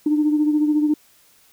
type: beating tone pair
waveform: sine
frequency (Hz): 299.8 / 313.8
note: D4 / D#4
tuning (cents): +36 / +15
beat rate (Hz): 14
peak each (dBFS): -15 / -24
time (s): 0.06-0.94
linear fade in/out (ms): 5
effects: tanh soft clip ceiling -9 dBFS + white hiss -55 dBFS RMS until 1.52 s